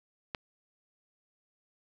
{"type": "click", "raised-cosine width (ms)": 0.3, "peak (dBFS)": -18, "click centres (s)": 0.348, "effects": []}